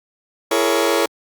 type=chord; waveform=sawtooth; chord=A# half-diminished seventh; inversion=second; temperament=just; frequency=335.6 / 419.5 / 466.2 / 559.4 Hz; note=E4 / G#4 / A#4 / C#5; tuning=+31 / +17 / 0 / +16 cents; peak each=-17 dBFS; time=0.51-1.06 s; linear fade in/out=5 ms; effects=Opus 48 kbps